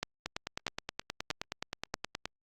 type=two click trains; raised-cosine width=0.2 ms; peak=-17 / -14 dBFS; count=20 / 4; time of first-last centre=0.26-2.256 / 0.03-1.941 s; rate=9.52 / 1.57 Hz; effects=Opus 48 kbps